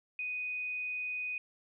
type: tone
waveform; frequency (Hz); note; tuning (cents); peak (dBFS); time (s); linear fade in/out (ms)
sine; 2490; D#7; +1; -34; 0.19-1.38; 2
effects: none